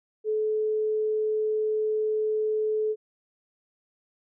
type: tone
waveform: sine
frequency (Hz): 431.1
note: A4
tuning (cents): -35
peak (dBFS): -23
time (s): 0.24-2.96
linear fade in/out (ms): 50
effects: none